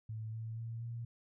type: tone with pitch steps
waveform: sine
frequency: 110 / 112.31 / 114.67 / 117.08 Hz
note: A2 / A2 / A#2 / A#2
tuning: 0 / +36 / -28 / +8 cents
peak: -39 dBFS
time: 0.09-1.05 s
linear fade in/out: 5 ms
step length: 240 ms
effects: none